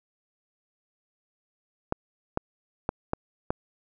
clicks, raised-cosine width 1 ms, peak -11 dBFS, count 5, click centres 1.924 / 2.374 / 2.891 / 3.134 / 3.505 s, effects none

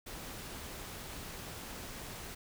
pink noise, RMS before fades -45 dBFS, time 0.06-2.35 s, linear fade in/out 10 ms, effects none

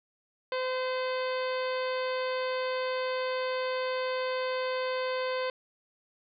harmonic tone with a mistuned harmonic, 513 Hz, C5, 34 cents flat, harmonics 1 / 2 / 3 / 4 / 5 / 6 / 7 / 8 / 9, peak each -30 / -36 / -40 / -42 / -44 / -46 / -47 / -48 / -49 dBFS, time 0.52-5.5 s, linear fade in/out 2 ms, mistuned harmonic 8, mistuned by +65 cents, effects none

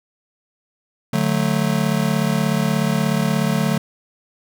square chord, D major, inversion none, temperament just, 146.83 / 183.54 / 220.2 Hz, D3 / F#3 / A3, 0 / -14 / +2 cents, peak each -22 dBFS, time 1.13-3.78 s, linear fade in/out 5 ms, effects none

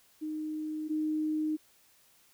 sine tone pair in turn, 308.9 / 308.9 Hz, D#4 / D#4, -12 / -12 cents, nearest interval unison, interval 0 cents, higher neither, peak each -33 / -28 dBFS, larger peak second, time 0.21-0.89 / 0.89-1.57 s, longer neither, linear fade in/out 20 ms, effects white hiss -64 dBFS RMS until 2.33 s

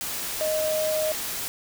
sine tone in noise, 622.3 Hz, D#5, in tune, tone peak -23 dBFS, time 0.41-1.12 s, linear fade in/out 0 ms, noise white, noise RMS -31 dBFS, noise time 0.01-1.48 s, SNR +5 dB, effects none

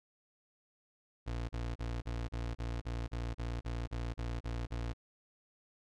30% pulse tone bursts, 58.27 Hz, A#1, in tune, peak -33 dBFS, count 14, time 1.26-4.935 s, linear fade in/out 20 ms, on 230 ms, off 35 ms, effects low-pass 6000 Hz 12 dB/octave

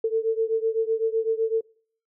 sine beating tone pair, 444.7 / 452.6 Hz, A4 / A4, +18 / +49 cents, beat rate 7.9 Hz, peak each -23 / -25 dBFS, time 0.04-1.61 s, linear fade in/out 5 ms, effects noise-tail reverb RT60 0.5 s tail -23 dB re dry

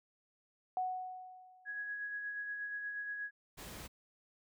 sine tone with exponential decay, 740 Hz, F#5, in tune, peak -31 dBFS, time 0.77-1.92 s, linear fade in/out 1 ms, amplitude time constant 250 ms
sine tone with tremolo, 1666 Hz, G#6, 5 cents sharp, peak -37 dBFS, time 1.65-3.31 s, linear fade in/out 50 ms, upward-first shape sine, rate 8.4 Hz, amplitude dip 35%
pink noise, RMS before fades -48 dBFS, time 3.57-3.88 s, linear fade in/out 20 ms
effects none

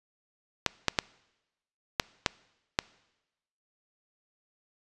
clicks, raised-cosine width 0.2 ms, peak -5 dBFS, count 6, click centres 0.663 / 0.883 / 0.988 / 1.998 / 2.262 / 2.789 s, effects noise-tail reverb RT60 1.0 s tail -23 dB re dry + resampled to 24000 Hz

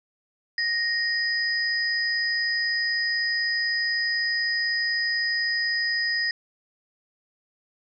sine tone pair together, 1864.7 / 4978 Hz, A#6 / D#8, 0 / 0 cents, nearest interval octave + perfect fourth, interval 1700 cents, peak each -24 / -27 dBFS, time 0.58-6.31 s, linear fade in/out 2 ms, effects none

